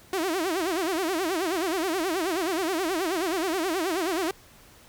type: tone with vibrato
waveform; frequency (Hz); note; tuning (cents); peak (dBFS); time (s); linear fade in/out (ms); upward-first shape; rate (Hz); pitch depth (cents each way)
sawtooth; 350; F4; +4; -21; 0.13-4.31; 2; sine; 9.4; 200
effects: pink hiss -53 dBFS RMS until 4.88 s